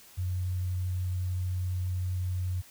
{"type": "tone", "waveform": "sine", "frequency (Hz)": 91.2, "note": "F#2", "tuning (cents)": -24, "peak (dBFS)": -28, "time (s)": [0.17, 2.62], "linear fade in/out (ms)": 20, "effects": ["white hiss -54 dBFS RMS until 2.7 s"]}